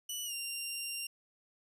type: tone with pitch glide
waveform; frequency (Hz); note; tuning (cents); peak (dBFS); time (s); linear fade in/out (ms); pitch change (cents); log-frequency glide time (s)
15% pulse; 2960 to 2778; F#7 to F7; 0 to -10; -30; 0.09-1.07; 5; -110; 0.25-0.33
effects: none

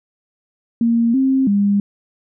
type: tone with pitch steps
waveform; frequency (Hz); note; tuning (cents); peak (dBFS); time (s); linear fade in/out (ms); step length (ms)
sine; 232.3 / 265.8 / 201.9; A#3 / C4 / G#3; -6 / +27 / -49; -12; 0.81-1.8; 2; 330
effects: none

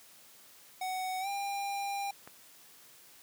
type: tone with pitch glide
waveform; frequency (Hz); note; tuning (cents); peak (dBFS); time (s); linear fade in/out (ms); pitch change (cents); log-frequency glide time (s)
square; 746 to 799.5; F#5 to G5; +14 to +34; -34; 0.81-2.11; 5; +120; 1.2-1.28
type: click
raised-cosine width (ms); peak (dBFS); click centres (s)
0.5; -32; 2.275
effects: white hiss -57 dBFS RMS until 3.22 s + high-pass 100 Hz 12 dB/octave

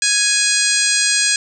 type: harmonic tone with a mistuned harmonic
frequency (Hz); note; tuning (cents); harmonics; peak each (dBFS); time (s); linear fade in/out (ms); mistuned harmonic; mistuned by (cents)
830.6; G#5; 0; 2 / 3 / 4 / 5 / 6 / 7 / 8 / 9 / 10; -21 / -22 / -25 / -22 / -21 / -26 / -21 / -24 / -21; 0.02-1.36; 2; 6; -36
effects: none

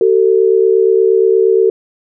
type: tone pair together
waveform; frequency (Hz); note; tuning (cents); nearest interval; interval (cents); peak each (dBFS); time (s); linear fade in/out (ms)
sine; 381.5 / 450; G4 / A4; -47 / +39; minor third; 286; -10; 0.01-1.7; 2
effects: none

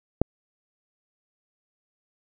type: click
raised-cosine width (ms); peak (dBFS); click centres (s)
2; -5; 0.216
effects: none

